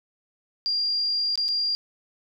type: tone with dropouts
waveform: sine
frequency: 4785 Hz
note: D8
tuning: 32 cents sharp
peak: -22 dBFS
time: 0.66-1.75 s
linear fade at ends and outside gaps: 0 ms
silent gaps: 1.356-1.376 / 1.482-1.487 s
effects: 10-bit